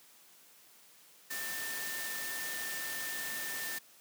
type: tone in noise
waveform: sine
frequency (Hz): 1794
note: A6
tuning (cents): +33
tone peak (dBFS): -40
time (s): 1.3-3.79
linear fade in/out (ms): 10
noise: white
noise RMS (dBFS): -40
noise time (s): 1.3-3.79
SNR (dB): -3
effects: white hiss -60 dBFS RMS until 4 s + high-pass 150 Hz 12 dB/octave